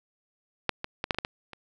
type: clicks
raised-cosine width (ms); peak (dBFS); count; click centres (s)
0.3; -7 / -16 / -13 / -7 / -22 / -11 / -14 / -26; 8; 0.693 / 0.844 / 1.041 / 1.108 / 1.146 / 1.186 / 1.249 / 1.533
effects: none